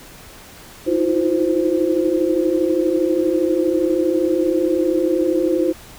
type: tone cluster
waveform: sine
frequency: 311.9 / 324.3 / 356.8 / 519 Hz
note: D#4 / E4 / F4 / C5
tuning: +4 / -28 / +37 / -14 cents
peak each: -26 / -19 / -19 / -21 dBFS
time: 0.86-5.73 s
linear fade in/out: 20 ms
effects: pink hiss -41 dBFS RMS until 5.98 s